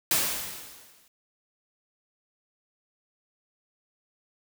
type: noise with exponential decay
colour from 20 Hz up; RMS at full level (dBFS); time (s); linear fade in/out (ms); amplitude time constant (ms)
white; -22; 0.11-1.08; 2; 210
effects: none